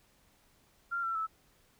sine tone with pitch steps, 1387 / 1347.5 / 1309.2 Hz, F6 / E6 / E6, -12 / +38 / -12 cents, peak -31 dBFS, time 0.91-1.27 s, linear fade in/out 20 ms, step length 120 ms, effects pink hiss -67 dBFS RMS until 1.79 s

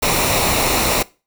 pink noise with comb filter, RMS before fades -17 dBFS, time 0.02-1.03 s, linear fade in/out 10 ms, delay 0.62 ms, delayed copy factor -0.5, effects noise-tail reverb RT60 0.3 s tail -21 dB re dry

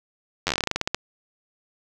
slowing click train, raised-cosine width 0.2 ms, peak -5 dBFS, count 16, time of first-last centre 0.47-0.946 s, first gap 10 ms, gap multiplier 1.15, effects none

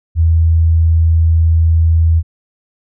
sine tone, 81.8 Hz, E2, 13 cents flat, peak -7 dBFS, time 0.15-2.23 s, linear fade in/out 50 ms, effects none

